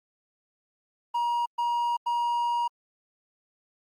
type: tone bursts at uneven times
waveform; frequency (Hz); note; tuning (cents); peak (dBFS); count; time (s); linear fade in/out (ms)
triangle; 951; A#5; +34; -22; 3; 1.14-1.46 / 1.58-1.97 / 2.06-2.68; 10
effects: Opus 32 kbps